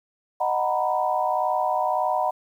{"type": "chord", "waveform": "sine", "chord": "B major seventh", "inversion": "first", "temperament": "just", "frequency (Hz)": [617.4, 740.8, 926, 987.8], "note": ["D#5", "F#5", "A#5", "B5"], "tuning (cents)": [-14, 2, -12, 0], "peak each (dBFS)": [-27, -24, -28, -27], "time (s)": [0.4, 2.31], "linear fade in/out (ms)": 10, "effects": ["9-bit"]}